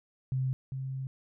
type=tone pair in turn; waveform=sine; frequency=130.81 / 132.87 Hz; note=C3 / C3; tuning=0 / +27 cents; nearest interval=unison; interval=27 cents; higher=second; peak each=-27 / -33 dBFS; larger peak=first; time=0.32-0.53 / 0.72-1.07 s; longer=second; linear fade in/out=0 ms; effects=none